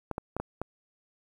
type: clicks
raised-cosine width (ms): 1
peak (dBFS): -18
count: 5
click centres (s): 0.113 / 0.181 / 0.366 / 0.4 / 0.616
effects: 9-bit